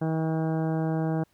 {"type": "harmonic tone", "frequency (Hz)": 160, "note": "D#3", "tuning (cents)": 49, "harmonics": [1, 2, 3, 4, 5, 6, 7, 8, 9, 10], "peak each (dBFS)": [-26, -30, -35, -36, -37, -48, -47, -53, -48, -49], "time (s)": [0.01, 1.24], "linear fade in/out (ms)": 10, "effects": ["pink hiss -68 dBFS RMS until 1.33 s"]}